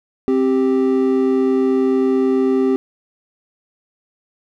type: tone pair together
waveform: triangle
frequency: 262.8 / 392 Hz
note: C4 / G4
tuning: +8 / 0 cents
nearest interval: perfect fifth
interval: 692 cents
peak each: -14 dBFS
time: 0.28-2.76 s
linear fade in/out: 0 ms
effects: none